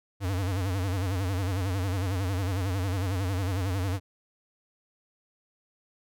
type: tone with vibrato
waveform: square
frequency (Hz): 94.2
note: F#2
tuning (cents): +32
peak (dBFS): -27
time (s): 0.2-4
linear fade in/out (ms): 50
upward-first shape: sine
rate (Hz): 11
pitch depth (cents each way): 120
effects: none